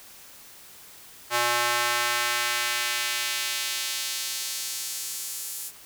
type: tone with high-pass filter sweep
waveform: square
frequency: 120 Hz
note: B2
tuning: 49 cents flat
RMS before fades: -28 dBFS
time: 1.3-5.72 s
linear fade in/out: 50 ms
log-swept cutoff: 890 to 9200 Hz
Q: 0.91
effects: white hiss -48 dBFS RMS until 5.85 s